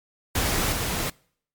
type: noise with level steps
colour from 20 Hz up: pink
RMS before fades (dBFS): -24 / -27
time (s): 0.35-1.1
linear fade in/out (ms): 5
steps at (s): 0.72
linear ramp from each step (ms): 5
effects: noise-tail reverb RT60 0.6 s tail -26 dB re dry + MP3 96 kbps